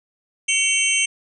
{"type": "tone cluster", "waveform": "sine", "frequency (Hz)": [2246, 2721, 3102, 6280, 8460], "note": ["C#7", "F7", "G7", "G8", "C9"], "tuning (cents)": [22, -46, -19, 2, 18], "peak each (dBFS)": -23, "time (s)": [0.48, 1.06], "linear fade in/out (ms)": 10, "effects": []}